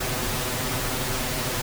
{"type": "noise with comb filter", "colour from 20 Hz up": "pink", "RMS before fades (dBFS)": -27, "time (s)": [0, 1.62], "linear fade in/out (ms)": 10, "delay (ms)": 7.9, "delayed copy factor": 0.8, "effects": []}